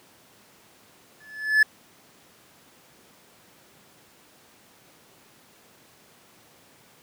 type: tone with exponential growth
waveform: triangle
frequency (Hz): 1728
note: A6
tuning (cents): -32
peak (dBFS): -10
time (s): 1.2-1.63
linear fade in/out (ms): 5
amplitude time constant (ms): 92
effects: pink hiss -55 dBFS RMS until 7.02 s + high-pass 150 Hz 12 dB/octave

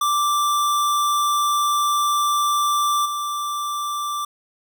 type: tone with level steps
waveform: square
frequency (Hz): 1174.7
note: D6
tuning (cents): 0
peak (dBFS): -18 / -24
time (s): 0.01-4.25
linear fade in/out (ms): 5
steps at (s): 3.05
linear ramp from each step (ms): 10
effects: none

